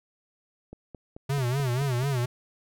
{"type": "click train", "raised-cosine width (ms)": 2, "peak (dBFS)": -28, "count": 7, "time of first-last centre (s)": [0.73, 2.034], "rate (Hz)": 4.6}
{"type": "tone with vibrato", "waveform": "square", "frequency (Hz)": 130.81, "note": "C3", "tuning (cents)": 0, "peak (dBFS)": -25, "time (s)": [1.29, 2.26], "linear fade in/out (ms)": 10, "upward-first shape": "sine", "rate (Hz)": 4.1, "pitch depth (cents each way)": 150}
{"effects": []}